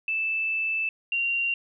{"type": "tone pair in turn", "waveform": "sine", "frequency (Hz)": [2637, 2763], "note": ["E7", "F7"], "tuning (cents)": [0, -19], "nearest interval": "minor second", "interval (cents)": 81, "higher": "second", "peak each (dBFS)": [-24, -23], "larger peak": "second", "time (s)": [[0.08, 0.89], [1.12, 1.54]], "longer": "first", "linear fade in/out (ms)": 2, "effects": []}